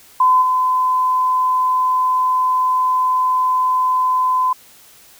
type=tone with level steps; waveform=sine; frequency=1018 Hz; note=C6; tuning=48 cents flat; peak=-9 / -13 dBFS; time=0.2-4.53 s; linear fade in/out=5 ms; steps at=0.41 s; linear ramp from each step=20 ms; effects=white hiss -46 dBFS RMS until 5.19 s